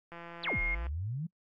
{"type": "click train", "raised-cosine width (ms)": 0.5, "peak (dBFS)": -31, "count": 128, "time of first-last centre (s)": [0.12, 0.867], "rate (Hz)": 170}
{"type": "exponential two-way sweep", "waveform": "sine", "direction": "down then up", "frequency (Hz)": [4912, 34.65, 174.7], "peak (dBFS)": -33, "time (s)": [0.43, 1.27], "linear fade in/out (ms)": 10, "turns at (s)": 0.61}
{"type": "tone", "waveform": "sine", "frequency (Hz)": 2137, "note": "C7", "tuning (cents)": 36, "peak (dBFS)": -30, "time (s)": [0.47, 0.75], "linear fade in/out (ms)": 5}
{"effects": ["noise-tail reverb RT60 0.1 s tail -25 dB re dry", "AAC 64 kbps"]}